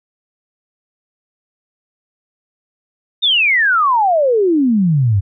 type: exponential sweep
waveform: sine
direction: down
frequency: 3729 to 92.5 Hz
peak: -10 dBFS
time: 3.22-5.21 s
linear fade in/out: 20 ms
effects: none